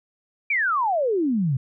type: exponential sweep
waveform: sine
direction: down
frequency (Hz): 2400 to 123.47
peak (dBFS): -19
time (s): 0.5-1.57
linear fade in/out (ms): 5
effects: none